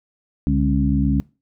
harmonic tone with a mistuned harmonic, 68.7 Hz, C#2, 15 cents flat, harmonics 1 / 2 / 3 / 4, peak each -21 / -21 / -21 / -21 dBFS, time 0.47-1.2 s, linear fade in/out 0 ms, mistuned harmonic 2, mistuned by +85 cents, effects noise-tail reverb RT60 0.3 s tail -23 dB re dry

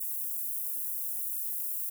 white high-pass noise, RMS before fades -34 dBFS, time 0-1.9 s, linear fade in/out 10 ms, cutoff 11000 Hz, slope 24 dB/octave, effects none

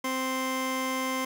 25% pulse tone pair together, 260.6 / 1046.5 Hz, C4 / C6, -7 / 0 cents, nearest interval 2 octaves, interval 2407 cents, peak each -27 dBFS, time 0.04-1.25 s, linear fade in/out 5 ms, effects none

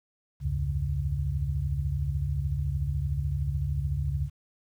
sine tone cluster, 69.2 / 82.8 / 99.3 / 139.3 Hz, C#2 / E2 / G2 / C#3, -2 / +8 / +23 / +9 cents, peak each -30 / -33 / -36 / -30 dBFS, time 0.4-4.3 s, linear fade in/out 50 ms, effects 10-bit

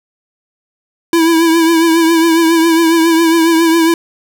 square tone with vibrato, 329.6 Hz, E4, in tune, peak -8 dBFS, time 1.13-3.94 s, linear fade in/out 2 ms, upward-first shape triangle, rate 7.3 Hz, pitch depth 53 cents each way, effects 7-bit

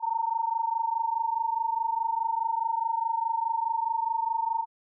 sine tone pair together, 900.2 / 925 Hz, A5 / A#5, +39 / -14 cents, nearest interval unison, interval 47 cents, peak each -28 dBFS, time 0-4.66 s, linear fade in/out 50 ms, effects none

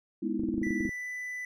sine chord, E major seventh, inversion first, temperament equal with one note detuned, 207.7 / 246.9 / 311.1 / 333.1 Hz, G#3 / B3 / D#4 / E4, 0 / 0 / 0 / +18 cents, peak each -34 dBFS, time 0.22-0.89 s, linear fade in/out 10 ms
clicks, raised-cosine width 3 ms, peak -26 dBFS, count 11, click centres 0.396 / 0.436 / 0.488 / 0.541 / 0.581 / 0.617 / 0.668 / 0.707 / 0.806 / 0.853 / 0.892 s
triangle tone with pitch glide, 1975.5 to 1991.5 Hz, B6 to B6, 0 to +14 cents, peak -33 dBFS, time 0.63-1.45 s, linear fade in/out 2 ms, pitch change +14 cents, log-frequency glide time 0.85-1.09 s
effects none

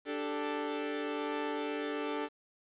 sawtooth chord, D suspended fourth, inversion none, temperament equal, 293.7 / 392 / 440 Hz, D4 / G4 / A4, 0 / 0 / 0 cents, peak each -33 / -38 / -33 dBFS, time 0.05-2.29 s, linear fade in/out 50 ms, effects resampled to 8000 Hz + 10-bit

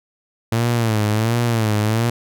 sawtooth tone with vibrato, 112.2 Hz, A2, 34 cents sharp, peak -12 dBFS, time 0.52-2.1 s, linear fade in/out 5 ms, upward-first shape sine, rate 1.4 Hz, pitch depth 110 cents each way, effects none

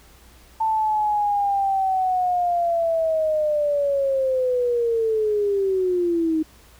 sine linear sweep, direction down, 890 to 311.1 Hz, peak -18 dBFS, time 0.6-6.43 s, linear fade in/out 10 ms, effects added 60 Hz sine -51 dBFS peak until 6.79 s + pink hiss -52 dBFS RMS until 6.79 s

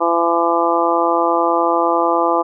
harmonic tone, 169.2 Hz, E3, 45 cents sharp, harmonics 2 / 3 / 4 / 5 / 6 / 7, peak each -20 / -20 / -20 / -20 / -20 / -20 dBFS, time 0-2.43 s, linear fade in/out 20 ms, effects none

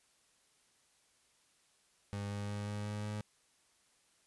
30% pulse tone with pitch steps, 101.4 / 102.16 / 102.93 / 103.71 / 104.49 / 105.28 Hz, G#2 / G#2 / G#2 / G#2 / G#2 / G#2, -41 / -28 / -15 / -2 / +11 / +24 cents, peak -35 dBFS, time 2.13-3.21 s, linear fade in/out 0 ms, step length 180 ms, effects white hiss -71 dBFS RMS until 4.26 s + resampled to 24000 Hz

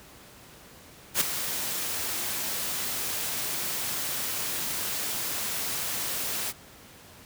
white noise with ADSR envelope, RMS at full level -21 dBFS, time 1.14-6.53 s, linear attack 68 ms, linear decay 10 ms, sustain -10 dB, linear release 38 ms, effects pink hiss -50 dBFS RMS until 7.25 s + high-pass 60 Hz 12 dB/octave

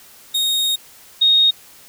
40% pulse / sine tone pair in turn, 3726 / 3726 Hz, A#7 / A#7, -2 / -2 cents, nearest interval unison, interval 0 cents, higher neither, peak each -15 / -10 dBFS, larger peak second, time 0.34-0.76 / 1.21-1.51 s, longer first, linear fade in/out 10 ms, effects white hiss -45 dBFS RMS until 1.88 s

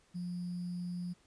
sine tone with sample-and-hold, 177.1 Hz, F3, 24 cents sharp, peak -36 dBFS, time 0.14-1.14 s, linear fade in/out 20 ms, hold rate 4900 Hz, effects pink hiss -68 dBFS RMS until 1.26 s + resampled to 22050 Hz

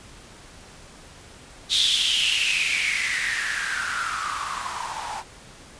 blue noise with band-pass filter sweep, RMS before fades -25 dBFS, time 1.69-5.24 s, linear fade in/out 50 ms, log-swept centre 3700 to 820 Hz, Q 7.5, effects pink hiss -46 dBFS RMS until 5.79 s + resampled to 22050 Hz

